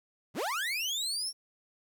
30% pulse linear sweep, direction up, 81.5 to 5588 Hz, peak -28 dBFS, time 0.34-1.33 s, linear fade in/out 50 ms, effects 11-bit

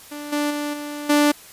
sawtooth tone with level steps, 293.7 Hz, D4, in tune, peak -27 / -16 / -20 / -25 / -10 dBFS, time 0.11-1.32 s, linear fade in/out 10 ms, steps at 0.32 / 0.5 / 0.73 / 1.09 s, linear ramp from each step 10 ms, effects white hiss -44 dBFS RMS until 1.52 s + resampled to 32000 Hz

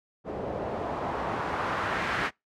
white noise with low-pass filter sweep, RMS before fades -31 dBFS, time 0.24-2.31 s, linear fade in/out 50 ms, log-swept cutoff 500 to 1800 Hz, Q 1.4, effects noise-tail reverb RT60 0.2 s tail -26 dB re dry + high-pass 60 Hz 12 dB/octave

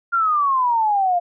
sine exponential sweep, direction down, 1407 to 688 Hz, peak -15 dBFS, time 0.12-1.2 s, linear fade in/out 20 ms, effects none

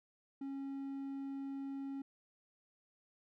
triangle tone, 274 Hz, C#4, 20 cents flat, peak -38 dBFS, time 0.41-2.02 s, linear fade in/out 5 ms, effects none

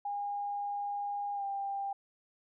sine tone with pitch glide, 813 to 794 Hz, G#5 to G5, -37 to +22 cents, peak -33 dBFS, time 0.05-1.93 s, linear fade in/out 5 ms, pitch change -41 cents, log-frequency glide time 1.34-1.44 s, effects none

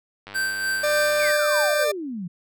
click train, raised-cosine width 0.3 ms, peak -22 dBFS, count 105, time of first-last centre 0.27-1.31 s, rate 100 Hz
square tone with tremolo, 1557 Hz, G6, 12 cents flat, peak -22 dBFS, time 0.34-1.85 s, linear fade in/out 20 ms, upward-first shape sine, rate 3.4 Hz, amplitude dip 45%
40% pulse tone, 595 Hz, D5, 22 cents sharp, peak -19 dBFS, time 0.83-1.92 s, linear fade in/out 10 ms
sine exponential sweep, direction down, 2489 to 165.3 Hz, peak -28 dBFS, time 1.19-2.28 s, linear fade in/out 10 ms
effects none

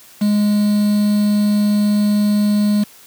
triangle tone with quantisation, 207.7 Hz, G#3, in tune, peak -10 dBFS, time 0.21-2.84 s, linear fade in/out 10 ms, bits 5, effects white hiss -44 dBFS RMS until 3.06 s + high-pass 80 Hz 12 dB/octave

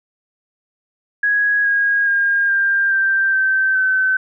sine tone with pitch steps, 1661.2 / 1638.3 / 1615.8 / 1593.5 / 1571.6 / 1550 / 1528.6 Hz, G#6 / G#6 / G#6 / G6 / G6 / G6 / G6, 0 / -24 / -48 / +28 / +4 / -20 / -44 cents, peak -13 dBFS, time 1.23-4.17 s, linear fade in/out 5 ms, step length 420 ms, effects none

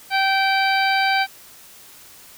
harmonic tone, 776 Hz, G5, 18 cents flat, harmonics 1 / 2 / 3 / 4 / 5 / 6, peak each -19 / -22 / -23 / -30 / -30 / -28 dBFS, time 0.1-1.27 s, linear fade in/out 50 ms, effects white hiss -45 dBFS RMS until 2.37 s

